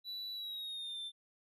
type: tone with pitch glide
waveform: triangle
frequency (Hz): 3951 to 3561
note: B7 to A7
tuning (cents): 0 to +20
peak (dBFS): -39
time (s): 0.04-1.12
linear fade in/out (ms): 50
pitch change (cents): -180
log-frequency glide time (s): 0.33-1.01
effects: none